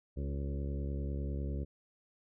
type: harmonic tone with a mistuned harmonic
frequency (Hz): 70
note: C#2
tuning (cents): +18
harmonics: 1 / 2 / 3 / 4 / 5 / 6 / 7 / 8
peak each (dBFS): -35 / -41 / -45 / -47 / -49 / -51 / -52 / -53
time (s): 0.16-1.65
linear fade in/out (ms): 20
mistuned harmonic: 5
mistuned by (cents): +20
effects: none